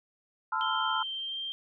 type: chord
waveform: sine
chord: F major seventh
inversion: first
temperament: equal with one note detuned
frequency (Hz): 880 / 1026.2 / 1318.5 / 1396.9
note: A5 / C6 / E6 / F6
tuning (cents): 0 / -34 / 0 / 0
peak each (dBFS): -33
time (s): 0.52-1.03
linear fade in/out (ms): 5
type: tone with pitch glide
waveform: sine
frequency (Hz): 3136 to 3169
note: G7 to G7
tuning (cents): 0 to +18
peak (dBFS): -33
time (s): 0.61-1.52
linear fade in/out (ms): 0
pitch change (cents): +18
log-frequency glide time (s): 1.14-1.38
effects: none